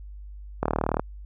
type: click train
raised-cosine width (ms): 1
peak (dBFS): -9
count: 15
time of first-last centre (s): 0.63-0.996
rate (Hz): 38.3
effects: added 50 Hz sine -38 dBFS peak until 1.25 s